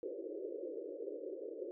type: band-pass noise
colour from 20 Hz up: white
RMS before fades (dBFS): -44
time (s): 0.03-1.71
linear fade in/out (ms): 0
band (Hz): 310 to 550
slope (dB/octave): 96
effects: none